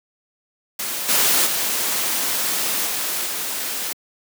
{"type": "noise with level steps", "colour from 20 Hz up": "white", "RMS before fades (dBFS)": [-26, -17, -22, -24, -26], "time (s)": [0.79, 3.93], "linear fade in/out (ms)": 5, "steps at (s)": [1.08, 1.45, 2.85, 3.25], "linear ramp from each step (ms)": 20, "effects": ["high-pass 200 Hz 12 dB/octave"]}